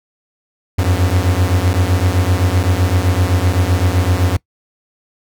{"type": "beating tone pair", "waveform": "45% pulse", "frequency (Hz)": [86.9, 94.7], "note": ["F2", "F#2"], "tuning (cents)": [-8, 41], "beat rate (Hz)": 7.8, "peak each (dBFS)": -15, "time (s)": [0.78, 4.37], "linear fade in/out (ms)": 10, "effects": ["noise-tail reverb RT60 0.1 s tail -22 dB re dry"]}